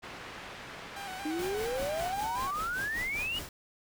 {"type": "low-pass noise", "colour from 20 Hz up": "white", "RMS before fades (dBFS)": -45, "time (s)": [0.02, 2.15], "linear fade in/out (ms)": 20, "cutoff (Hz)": 2300, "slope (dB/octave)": 12}
{"type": "tone with vibrato", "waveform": "sawtooth", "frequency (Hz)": 772, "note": "G5", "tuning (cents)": -27, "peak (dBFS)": -36, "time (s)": [0.96, 2.51], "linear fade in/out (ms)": 5, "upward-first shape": "square", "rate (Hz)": 4.3, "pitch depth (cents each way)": 55}
{"type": "exponential sweep", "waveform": "sine", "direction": "up", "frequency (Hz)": [297.7, 2964], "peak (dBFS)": -31, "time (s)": [1.25, 3.39], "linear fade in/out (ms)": 5}
{"type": "noise with tremolo", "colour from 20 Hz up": "pink", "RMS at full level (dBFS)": -40, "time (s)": [1.39, 3.49], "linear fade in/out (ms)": 2, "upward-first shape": "sine", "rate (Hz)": 5.1, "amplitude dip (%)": 60}
{"effects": []}